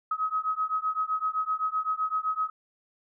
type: beating tone pair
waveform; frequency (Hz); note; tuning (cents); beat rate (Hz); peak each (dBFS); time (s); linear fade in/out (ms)
sine; 1268 / 1275.8; D#6 / D#6; +32 / +43; 7.8; -29; 0.11-2.5; 5
effects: none

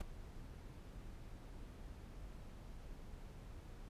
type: noise with ADSR envelope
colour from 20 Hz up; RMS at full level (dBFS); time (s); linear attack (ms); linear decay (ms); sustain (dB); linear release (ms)
brown; -36; 0-3.89; 9; 12; -16; 11
effects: resampled to 32000 Hz

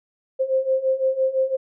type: beating tone pair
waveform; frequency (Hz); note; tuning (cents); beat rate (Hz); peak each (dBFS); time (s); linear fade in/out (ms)
sine; 523 / 528.9; C5 / C5; -1 / +19; 5.9; -23 / -20; 0.39-1.57; 20
effects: none

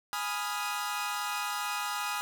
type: chord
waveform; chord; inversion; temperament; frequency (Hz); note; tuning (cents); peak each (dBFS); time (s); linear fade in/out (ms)
sawtooth; F half-diminished seventh; first; equal; 830.6 / 987.8 / 1244.5 / 1396.9; Ab5 / Cb6 / Eb6 / F6; 0 / 0 / 0 / 0; -33 / -35 / -32 / -35; 0.13-2.21; 0
effects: none

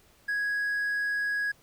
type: tone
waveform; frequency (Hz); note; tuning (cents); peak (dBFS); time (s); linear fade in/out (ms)
triangle; 1661.2; G#6; 0; -24; 0.28-1.52; 10
effects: tanh soft clip ceiling -20 dBFS + pink hiss -61 dBFS RMS until 1.62 s

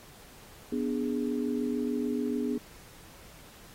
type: chord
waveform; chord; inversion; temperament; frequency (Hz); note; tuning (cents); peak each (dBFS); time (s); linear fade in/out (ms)
sine; G# diminished; first; equal; 246.9 / 293.7 / 415.3; B3 / D4 / G#4; 0 / 0 / 0; -30 / -33 / -34; 0.72-2.58; 5
effects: pink hiss -53 dBFS RMS until 3.74 s + AAC 48 kbps

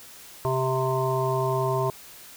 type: harmonic tone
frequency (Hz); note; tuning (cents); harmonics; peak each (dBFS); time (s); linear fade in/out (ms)
130.81; C3; 0; 1 / 3 / 5 / 7 / 8; -27 / -27 / -29 / -31 / -30; 0.45-1.9; 0
effects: white hiss -46 dBFS RMS until 2.36 s

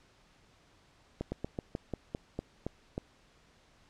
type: slowing click train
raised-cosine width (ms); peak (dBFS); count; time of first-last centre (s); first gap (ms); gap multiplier
2; -21; 10; 1.21-2.979; 110; 1.14
effects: pink hiss -64 dBFS RMS until 3.89 s + low-pass 6000 Hz 12 dB/octave

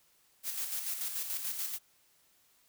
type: noise with tremolo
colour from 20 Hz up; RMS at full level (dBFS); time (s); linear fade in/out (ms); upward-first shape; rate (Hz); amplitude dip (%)
blue; -35; 0.43-1.79; 50; square; 6.9; 45
effects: white hiss -68 dBFS RMS until 2.68 s

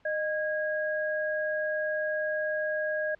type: tone pair together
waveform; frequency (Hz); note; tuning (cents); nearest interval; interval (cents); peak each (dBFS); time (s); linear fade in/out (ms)
sine; 615.1 / 1642; D#5 / G#6; -20 / -20; octave + perfect fourth; 1700; -29 / -31; 0.05-3.15; 5
effects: pink hiss -64 dBFS RMS until 3.19 s + low-pass 3000 Hz 12 dB/octave

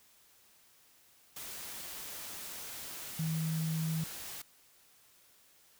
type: tone in noise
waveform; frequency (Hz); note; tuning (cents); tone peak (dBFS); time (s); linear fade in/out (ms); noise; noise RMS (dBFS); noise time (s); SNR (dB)
sine; 160; D#3; +49; -31; 3.19-4.04; 5; white; -44; 1.36-4.42; +10
effects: white hiss -64 dBFS RMS until 5.79 s

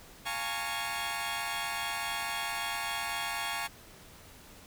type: chord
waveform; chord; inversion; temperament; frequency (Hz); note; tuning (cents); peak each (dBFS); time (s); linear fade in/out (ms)
15% pulse; Bb minor seventh; second; equal with one note detuned; 698.5 / 830.6 / 915.3 / 1108.7; F5 / Ab5 / Bb5 / Db6; 0 / 0 / -32 / 0; -34 / -31 / -33 / -31; 0.25-3.68; 20
effects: pink hiss -53 dBFS RMS until 4.66 s

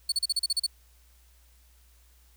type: tone bursts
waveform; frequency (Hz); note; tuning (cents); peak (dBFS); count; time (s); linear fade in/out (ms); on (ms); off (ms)
35% pulse; 4435; C#8; 0; -22; 9; 0.09-0.665; 5; 31; 37
effects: added 60 Hz sine -57 dBFS peak until 2.36 s + white hiss -64 dBFS RMS until 2.36 s

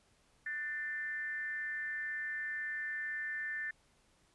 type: tone with frequency modulation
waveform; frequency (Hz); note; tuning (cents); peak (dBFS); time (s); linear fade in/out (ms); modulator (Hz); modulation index
sine; 1781; A6; +21; -36; 0.46-3.71; 5; 294; 0.49
effects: pink hiss -70 dBFS RMS until 4.34 s + resampled to 24000 Hz

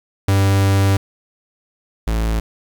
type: tone pair in turn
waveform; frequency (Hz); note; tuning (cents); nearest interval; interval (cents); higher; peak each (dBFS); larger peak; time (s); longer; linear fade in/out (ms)
45% pulse; 98 / 55; G2 / A1; 0 / 0; minor seventh; 1000; first; -12 / -16; first; 0.28-0.97 / 2.07-2.4; first; 5
effects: 8-bit

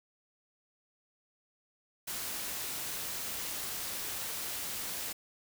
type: noise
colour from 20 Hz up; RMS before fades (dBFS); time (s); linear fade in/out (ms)
white; -38; 2.07-5.13; 10
effects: none

